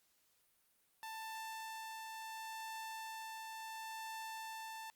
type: tone with tremolo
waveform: sawtooth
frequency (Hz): 887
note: A5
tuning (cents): +14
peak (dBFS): -40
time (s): 1.03-4.9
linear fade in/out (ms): 0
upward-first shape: triangle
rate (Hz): 0.72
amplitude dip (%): 25
effects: white hiss -75 dBFS RMS until 4.95 s + Opus 48 kbps